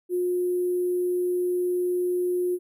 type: tone with sample-and-hold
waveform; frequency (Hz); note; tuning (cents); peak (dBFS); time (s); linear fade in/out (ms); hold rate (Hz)
sine; 358.1; F4; +43; -22; 0.09-2.59; 50; 11025
effects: none